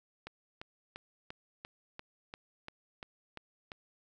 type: click train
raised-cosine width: 0.3 ms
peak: -27 dBFS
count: 11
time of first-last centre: 0.27-3.718 s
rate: 2.9 Hz
effects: none